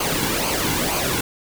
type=noise with flanger; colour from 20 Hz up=pink; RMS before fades=-22 dBFS; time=0-1.21 s; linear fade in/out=5 ms; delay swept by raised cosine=0.54 to 1.64 ms; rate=2.1 Hz; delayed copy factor=-0.6; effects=none